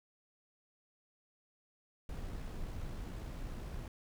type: noise with amplitude modulation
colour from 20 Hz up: brown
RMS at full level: -41 dBFS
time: 2.09-3.88 s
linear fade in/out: 2 ms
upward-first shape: sine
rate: 62.4 Hz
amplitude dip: 25%
effects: none